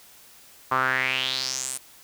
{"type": "tone with band-pass filter sweep", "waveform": "sawtooth", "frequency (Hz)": 130.3, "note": "C3", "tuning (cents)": -7, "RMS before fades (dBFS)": -26, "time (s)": [0.71, 1.78], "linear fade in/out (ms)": 10, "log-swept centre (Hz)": [1100, 9600], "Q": 4.9, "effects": ["white hiss -51 dBFS RMS until 2.03 s"]}